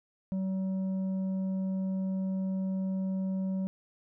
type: tone with tanh clipping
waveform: triangle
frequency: 189.8 Hz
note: F#3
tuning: 44 cents sharp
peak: -30 dBFS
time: 0.32-3.67 s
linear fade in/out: 0 ms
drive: 10 dB
effects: none